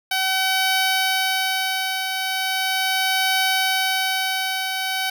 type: tone with tremolo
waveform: 10% pulse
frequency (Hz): 760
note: F#5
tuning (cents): +46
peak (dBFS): -9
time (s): 0.11-5.1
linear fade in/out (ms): 5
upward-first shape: triangle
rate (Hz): 0.38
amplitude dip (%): 50
effects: none